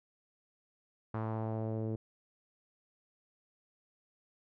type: tone with low-pass filter sweep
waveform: sawtooth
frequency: 110.6 Hz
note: A2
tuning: 9 cents sharp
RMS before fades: -36 dBFS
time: 1.14-1.96 s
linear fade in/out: 5 ms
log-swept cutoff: 1200 to 410 Hz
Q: 1.9
effects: none